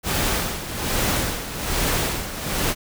pink noise with tremolo, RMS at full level -21 dBFS, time 0.03-2.75 s, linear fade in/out 50 ms, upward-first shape sine, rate 1.2 Hz, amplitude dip 70%, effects none

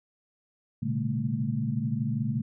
sine tone cluster, 117.4 / 129 / 142.5 / 202.4 / 223.2 Hz, A#2 / C3 / C#3 / G#3 / A3, +13 / -24 / +48 / -44 / +25 cents, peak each -32 / -36 / -31 / -35 / -31 dBFS, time 0.82-2.42 s, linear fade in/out 10 ms, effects none

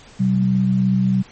sine tone pair together, 127.1 / 190.43 Hz, C3 / G3, -50 / -50 cents, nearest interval perfect fifth, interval 700 cents, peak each -20 / -15 dBFS, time 0.19-1.23 s, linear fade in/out 20 ms, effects pink hiss -45 dBFS RMS until 1.31 s + MP3 32 kbps

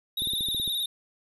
square tone with vibrato, 3700 Hz, A#7, 14 cents flat, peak -27 dBFS, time 0.17-0.86 s, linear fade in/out 5 ms, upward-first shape square, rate 19 Hz, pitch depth 49 cents each way
clicks, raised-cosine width 3 ms, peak -27 dBFS, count 8, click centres 0.221 / 0.273 / 0.335 / 0.408 / 0.486 / 0.547 / 0.599 / 0.677 s
effects none

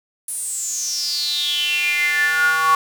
square tone with high-pass filter sweep, 160 Hz, D#3, 49 cents sharp, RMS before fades -20 dBFS, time 0.28-2.75 s, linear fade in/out 2 ms, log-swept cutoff 10000 to 1100 Hz, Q 9.5, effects 7-bit

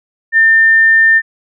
sine tone, 1800 Hz, A6, 39 cents sharp, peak -5 dBFS, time 0.32-1.22 s, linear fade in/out 50 ms, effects none

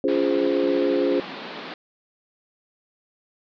sine chord, Db major seventh, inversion none, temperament equal with one note detuned, 282.7 / 349.2 / 415.3 / 523.3 Hz, Db4 / F4 / Ab4 / C5, +34 / 0 / 0 / 0 cents, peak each -24 dBFS, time 0.04-1.2 s, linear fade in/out 2 ms
pink band-pass noise, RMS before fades -36 dBFS, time 0.08-1.74 s, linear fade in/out 2 ms, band 180 to 4400 Hz, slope 48 dB/octave
effects none

